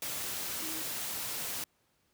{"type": "tone in noise", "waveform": "sine", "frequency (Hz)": 317.2, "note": "D#4", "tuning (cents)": 33, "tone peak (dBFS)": -44, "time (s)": [0.62, 0.82], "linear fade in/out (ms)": 2, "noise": "white", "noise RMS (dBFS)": -37, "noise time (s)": [0.02, 1.64], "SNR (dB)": -10, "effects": ["pink hiss -73 dBFS RMS until 2.13 s", "high-pass 60 Hz 12 dB/octave"]}